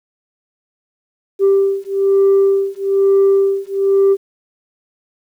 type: beating tone pair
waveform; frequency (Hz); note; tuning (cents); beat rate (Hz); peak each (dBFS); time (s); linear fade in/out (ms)
sine; 392 / 393.1; G4 / G4; 0 / +5; 1.1; -12; 1.39-4.17; 50
effects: tanh soft clip ceiling -6 dBFS + 8-bit